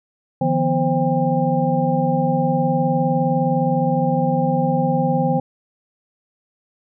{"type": "tone cluster", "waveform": "sine", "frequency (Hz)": [152.7, 172.3, 247.1, 524, 799], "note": ["D#3", "F3", "B3", "C5", "G5"], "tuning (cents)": [-32, -23, 1, 2, 33], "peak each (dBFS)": -22, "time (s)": [0.41, 5.4], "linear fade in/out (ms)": 5, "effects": []}